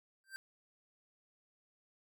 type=tone with exponential growth; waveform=square; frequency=1568 Hz; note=G6; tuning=in tune; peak=-40 dBFS; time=0.24-0.36 s; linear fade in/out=0 ms; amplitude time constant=25 ms; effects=none